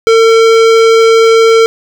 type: tone with hard clipping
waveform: sine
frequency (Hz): 452.1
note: A4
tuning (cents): +47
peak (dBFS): -5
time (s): 0.07-1.66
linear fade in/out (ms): 0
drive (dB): 18
effects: none